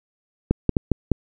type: clicks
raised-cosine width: 3 ms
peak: -4 dBFS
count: 5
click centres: 0.51 / 0.693 / 0.768 / 0.917 / 1.117 s
effects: none